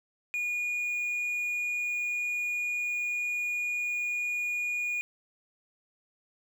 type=tone; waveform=triangle; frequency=2443 Hz; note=D#7; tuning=32 cents flat; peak=-27 dBFS; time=0.34-5.01 s; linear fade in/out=0 ms; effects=none